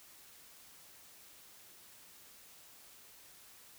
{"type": "silence", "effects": ["white hiss -58 dBFS RMS until 3.78 s"]}